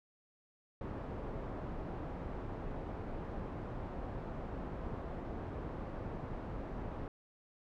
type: low-pass noise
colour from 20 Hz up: pink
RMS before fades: -42 dBFS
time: 0.81-7.08 s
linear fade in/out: 2 ms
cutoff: 890 Hz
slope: 12 dB/octave
effects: none